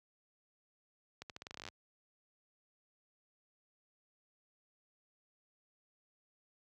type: accelerating click train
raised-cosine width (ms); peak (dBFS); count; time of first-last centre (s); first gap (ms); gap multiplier
0.2; -28; 15; 1.22-1.687; 78; 0.85
effects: high-pass 60 Hz 12 dB/octave